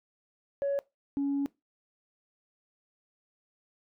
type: tone pair in turn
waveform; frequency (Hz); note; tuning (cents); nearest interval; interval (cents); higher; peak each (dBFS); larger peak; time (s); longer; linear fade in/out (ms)
sine; 560 / 280; C#5 / C#4; +18 / +18; octave; 1200; first; -25; neither; 0.62-0.79 / 1.17-1.46; second; 0
effects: noise-tail reverb RT60 0.2 s tail -21 dB re dry + tanh soft clip ceiling -24 dBFS